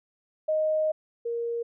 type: tone pair in turn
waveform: sine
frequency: 622.3 / 468.2 Hz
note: D#5 / A#4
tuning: 0 / +8 cents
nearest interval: perfect fourth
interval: 492 cents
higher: first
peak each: -22 / -27 dBFS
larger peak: first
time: 0.48-0.92 / 1.25-1.63 s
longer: first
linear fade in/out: 10 ms
effects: none